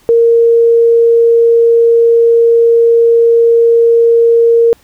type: tone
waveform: sine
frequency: 464.1 Hz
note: A#4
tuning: 8 cents flat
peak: -4 dBFS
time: 0.09-4.73 s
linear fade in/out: 0 ms
effects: pink hiss -48 dBFS RMS until 4.83 s